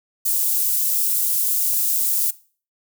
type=high-pass noise; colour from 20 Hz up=white; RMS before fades=-20 dBFS; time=0.25-2.31 s; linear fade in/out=10 ms; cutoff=10000 Hz; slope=12 dB/octave; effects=noise-tail reverb RT60 0.4 s tail -19 dB re dry